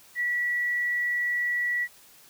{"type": "tone", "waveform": "sine", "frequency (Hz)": 1943, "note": "B6", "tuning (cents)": -29, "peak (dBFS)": -24, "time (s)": [0.15, 1.88], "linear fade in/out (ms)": 50, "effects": ["white hiss -54 dBFS RMS until 2.29 s"]}